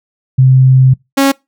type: tone pair in turn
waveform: sine / sawtooth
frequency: 130.6 / 274.3 Hz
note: C3 / C#4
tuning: -3 / -18 cents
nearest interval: octave + minor second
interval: 1285 cents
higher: second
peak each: -3 dBFS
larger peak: neither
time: 0.38-0.94 / 1.17-1.32 s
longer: first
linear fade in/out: 10 ms
effects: noise-tail reverb RT60 0.2 s tail -24 dB re dry